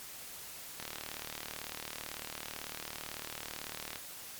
click train, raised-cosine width 0.2 ms, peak -22 dBFS, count 121, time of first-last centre 0.8-3.958 s, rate 38 Hz, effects white hiss -47 dBFS RMS until 4.39 s + MP3 96 kbps

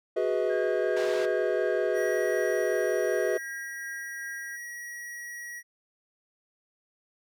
triangle chord, G# minor seventh, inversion third, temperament equal with one note detuned, 370 / 415.3 / 493.9 / 637.9 Hz, F#4 / G#4 / B4 / D#5, 0 / 0 / 0 / +43 cents, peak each -28 dBFS, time 0.16-3.38 s, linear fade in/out 10 ms
sine tone with tremolo, 1618 Hz, G#6, 46 cents flat, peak -36 dBFS, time 0.49-4.57 s, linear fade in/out 20 ms, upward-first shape sine, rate 2.7 Hz, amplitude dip 35%
pink band-pass noise, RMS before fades -40 dBFS, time 0.96-1.26 s, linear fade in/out 10 ms, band 520 to 5100 Hz, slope 12 dB/octave
square tone, 1913 Hz, A#6, 44 cents sharp, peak -38 dBFS, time 1.93-5.63 s, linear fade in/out 50 ms
effects none

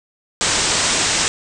white low-pass noise, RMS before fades -18 dBFS, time 0.41-1.28 s, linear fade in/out 0 ms, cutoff 8600 Hz, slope 96 dB/octave, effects none

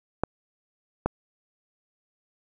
clicks, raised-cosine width 1 ms, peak -9 dBFS, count 2, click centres 0.236 / 1.06 s, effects none

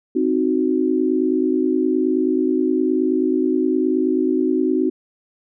sine chord, C diminished, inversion none, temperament equal, 261.6 / 311.1 / 370 Hz, C4 / Eb4 / Gb4, 0 / 0 / 0 cents, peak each -20 dBFS, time 0.15-4.9 s, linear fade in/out 10 ms, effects none

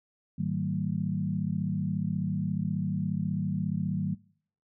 sine tone cluster, 104 / 155.5 / 190.2 / 226.7 Hz, G#2 / D#3 / F#3 / A#3, +3 / -1 / +48 / -48 cents, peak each -37 / -31 / -31 / -36 dBFS, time 0.38-4.15 s, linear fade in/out 10 ms, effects noise-tail reverb RT60 0.6 s tail -24 dB re dry

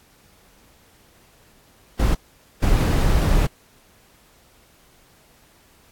brown noise bursts at uneven times, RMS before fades -17 dBFS, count 2, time 1.99-2.15 / 2.62-3.47 s, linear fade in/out 10 ms, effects pink hiss -55 dBFS RMS until 5.91 s + AAC 64 kbps

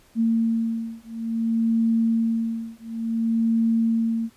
sine beating tone pair, 227.1 / 227.67 Hz, A#3 / A#3, -45 / -41 cents, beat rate 0.57 Hz, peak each -23 dBFS, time 0.15-4.3 s, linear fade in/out 50 ms, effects pink hiss -57 dBFS RMS until 4.36 s + resampled to 32000 Hz

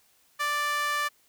sawtooth tone with high-pass filter, 587.3 Hz, D5, in tune, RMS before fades -28 dBFS, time 0.39-1.09 s, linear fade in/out 20 ms, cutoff 1400 Hz, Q 4.2, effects white hiss -64 dBFS RMS until 1.28 s

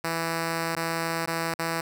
5% pulse tone with dropouts, 165.1 Hz, E3, 3 cents sharp, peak -15 dBFS, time 0.04-1.81 s, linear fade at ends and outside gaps 5 ms, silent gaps 0.754-0.765 / 1.26-1.274 / 1.541-1.59 s, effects none

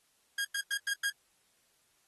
sawtooth tone bursts, 1628 Hz, G#6, 35 cents flat, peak -27 dBFS, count 5, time 0.38-1.1 s, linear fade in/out 5 ms, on 68 ms, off 95 ms, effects white hiss -71 dBFS RMS until 2.07 s + AAC 32 kbps

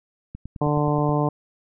click train, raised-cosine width 5 ms, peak -22 dBFS, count 8, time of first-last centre 0.35-1.092 s, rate 9.43 Hz
harmonic tone, 147.9 Hz, D3, 13 cents sharp, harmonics 1 / 2 / 3 / 4 / 5 / 6 / 7, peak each -22 / -25 / -27 / -28 / -29 / -30 / -30 dBFS, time 0.61-1.29 s, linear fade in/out 5 ms
effects none

